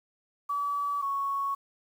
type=tone pair in turn; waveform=sine; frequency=1146 / 1108.9 Hz; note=D6 / C#6; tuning=-43 / 0 cents; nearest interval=minor second; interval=57 cents; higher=first; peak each=-27 dBFS; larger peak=neither; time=0.49-1.02 / 1.02-1.55 s; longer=neither; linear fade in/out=10 ms; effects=9-bit